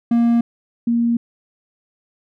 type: tone pair in turn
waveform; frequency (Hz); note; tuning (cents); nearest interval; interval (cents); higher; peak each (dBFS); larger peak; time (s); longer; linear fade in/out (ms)
triangle / sine; 234.6 / 234.6; A#3 / A#3; +11 / +11; unison; 0; neither; -10 / -14; first; 0.11-0.41 / 0.87-1.17; neither; 5
effects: none